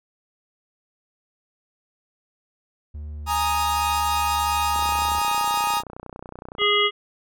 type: tone with pitch glide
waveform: triangle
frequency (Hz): 74.7 to 74.27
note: D2 to D2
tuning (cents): +30 to +20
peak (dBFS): -29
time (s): 2.94-5.2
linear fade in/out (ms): 10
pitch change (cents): -10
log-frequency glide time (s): 3.57-4.36
type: chord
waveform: 45% pulse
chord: Ab suspended second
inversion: none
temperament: equal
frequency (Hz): 830.6 / 932.3 / 1244.5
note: Ab5 / Bb5 / Eb6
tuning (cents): 0 / 0 / 0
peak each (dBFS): -25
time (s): 3.26-5.83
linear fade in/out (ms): 50
type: click train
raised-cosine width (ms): 1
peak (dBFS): -23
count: 58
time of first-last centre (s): 4.76-6.617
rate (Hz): 30.7
type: harmonic tone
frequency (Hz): 413.1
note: G#4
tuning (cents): -9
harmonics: 1 / 3 / 5 / 7 / 8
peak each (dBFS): -23 / -23 / -23 / -23 / -23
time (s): 6.58-6.91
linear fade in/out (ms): 50
effects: none